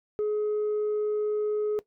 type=tone; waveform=sine; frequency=422.1 Hz; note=G#4; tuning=28 cents sharp; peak=-22 dBFS; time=0.19-1.79 s; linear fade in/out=0 ms; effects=noise-tail reverb RT60 0.1 s tail -19 dB re dry + tanh soft clip ceiling -23 dBFS

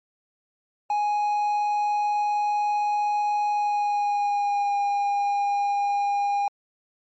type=tone with pitch glide; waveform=triangle; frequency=831 to 809.7 Hz; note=G#5 to G#5; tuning=+1 to -44 cents; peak=-19 dBFS; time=0.9-6.48 s; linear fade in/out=2 ms; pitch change=-45 cents; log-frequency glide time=3.5-4.77 s; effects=MP3 32 kbps

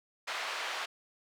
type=band-pass noise; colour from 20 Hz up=pink; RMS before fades=-37 dBFS; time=0.27-0.86 s; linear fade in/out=10 ms; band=890 to 3800 Hz; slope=12 dB/octave; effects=high-pass 400 Hz 12 dB/octave

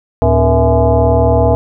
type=tone with frequency modulation; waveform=sine; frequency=293.7 Hz; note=D4; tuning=in tune; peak=-7 dBFS; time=0.22-1.55 s; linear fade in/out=0 ms; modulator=183 Hz; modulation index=2.7; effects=none

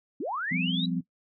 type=linear sweep; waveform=sine; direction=up; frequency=226 to 3951 Hz; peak=-29 dBFS; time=0.2-0.86 s; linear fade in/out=5 ms
type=chord; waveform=sine; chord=F suspended second; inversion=none; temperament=equal with one note detuned; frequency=174.61 / 196 / 255.1 Hz; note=F3 / G3 / C4; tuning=0 / 0 / -44 cents; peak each=-28 / -34 / -31 dBFS; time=0.51-1.01 s; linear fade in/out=10 ms
effects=noise-tail reverb RT60 0.1 s tail -17 dB re dry

